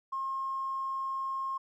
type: tone with tanh clipping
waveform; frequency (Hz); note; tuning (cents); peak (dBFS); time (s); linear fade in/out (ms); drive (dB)
triangle; 1072; C6; +42; -31; 0.12-1.58; 10; 2
effects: none